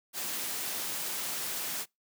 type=noise; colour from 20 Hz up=white; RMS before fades=-35 dBFS; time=0.13-1.86 s; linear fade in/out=50 ms; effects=noise-tail reverb RT60 0.2 s tail -26 dB re dry + high-pass 150 Hz 12 dB/octave